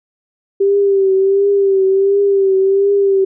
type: tone with vibrato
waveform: sine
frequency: 392 Hz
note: G4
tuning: in tune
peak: -9 dBFS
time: 0.6-3.25 s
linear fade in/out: 10 ms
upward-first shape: triangle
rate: 1.4 Hz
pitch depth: 52 cents each way
effects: none